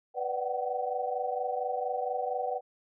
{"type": "chord", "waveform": "sine", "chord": "G major seventh", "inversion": "first", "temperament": "equal with one note detuned", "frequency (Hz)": [493.9, 587.3, 740, 764.3], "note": ["B4", "D5", "F#5", "G5"], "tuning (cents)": [0, 0, 0, -44], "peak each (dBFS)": [-34, -37, -35, -34], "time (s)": [0.14, 2.61], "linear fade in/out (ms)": 50, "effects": []}